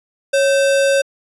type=tone with sample-and-hold; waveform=sine; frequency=552 Hz; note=C#5; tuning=7 cents flat; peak=-11 dBFS; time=0.33-1.02 s; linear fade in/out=10 ms; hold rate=2100 Hz; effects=resampled to 24000 Hz